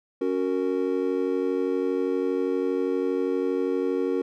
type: chord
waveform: triangle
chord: F# major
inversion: second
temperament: just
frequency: 277.5 / 370 / 462.5 Hz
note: C#4 / F#4 / A#4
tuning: +2 / 0 / -14 cents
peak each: -26 / -25 / -25 dBFS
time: 0.21-4.22 s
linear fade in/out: 5 ms
effects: none